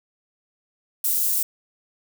white high-pass noise, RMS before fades -22 dBFS, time 1.04-1.43 s, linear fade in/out 5 ms, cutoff 9900 Hz, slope 12 dB/octave, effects none

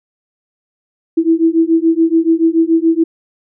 sine beating tone pair, 324.5 / 331.5 Hz, E4 / E4, -27 / +10 cents, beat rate 7 Hz, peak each -12 dBFS, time 1.17-3.04 s, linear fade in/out 10 ms, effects none

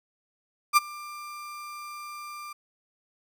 35% pulse tone with ADSR envelope, 1189 Hz, D6, 21 cents sharp, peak -12 dBFS, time 0.73-2.53 s, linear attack 39 ms, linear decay 23 ms, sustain -24 dB, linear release 7 ms, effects none

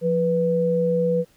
sine tone pair together, 173.95 / 492 Hz, F3 / B4, -7 / -7 cents, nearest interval octave + tritone, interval 1800 cents, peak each -23 / -19 dBFS, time 0.01-1.25 s, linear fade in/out 50 ms, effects pink hiss -59 dBFS RMS until 1.36 s

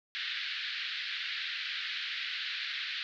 white band-pass noise, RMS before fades -37 dBFS, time 0.15-3.03 s, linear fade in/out 0 ms, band 1500 to 4200 Hz, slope 48 dB/octave, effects none

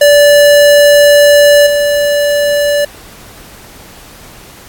square tone with level steps, 581 Hz, D5, 19 cents flat, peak -3 / -9 dBFS, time 0.01-2.85 s, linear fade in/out 5 ms, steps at 1.66 s, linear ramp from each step 10 ms, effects pink hiss -35 dBFS RMS until 4.68 s + AAC 64 kbps

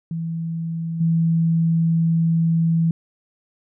sine tone with level steps, 164.81 Hz, E3, in tune, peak -23 / -15 dBFS, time 0.11-2.91 s, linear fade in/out 2 ms, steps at 1 s, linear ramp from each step 10 ms, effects none

